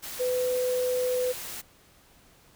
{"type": "tone in noise", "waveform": "sine", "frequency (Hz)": 502, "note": "B4", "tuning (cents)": 28, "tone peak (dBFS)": -24, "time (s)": [0.19, 1.33], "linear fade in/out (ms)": 20, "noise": "white", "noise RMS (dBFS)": -38, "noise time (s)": [0.02, 1.62], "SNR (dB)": 11, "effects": ["pink hiss -58 dBFS RMS until 2.55 s"]}